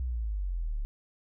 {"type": "exponential sweep", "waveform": "sine", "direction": "down", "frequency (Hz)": [65.41, 34.65], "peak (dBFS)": -29, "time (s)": [0, 0.85], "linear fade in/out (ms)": 0, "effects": []}